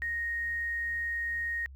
sine tone with quantisation, 1864.7 Hz, A#6, in tune, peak -30 dBFS, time 0.02-1.66 s, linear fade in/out 0 ms, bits 10, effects added 67 Hz sine -45 dBFS peak until 1.75 s

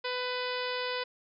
harmonic tone, 499 Hz, B4, 18 cents sharp, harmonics 1 / 2 / 3 / 4 / 5 / 6 / 7 / 8 / 9 / 10, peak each -35 / -38 / -40 / -41 / -42 / -43 / -43 / -44 / -45 / -45 dBFS, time 0.04-1.04 s, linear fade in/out 10 ms, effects none

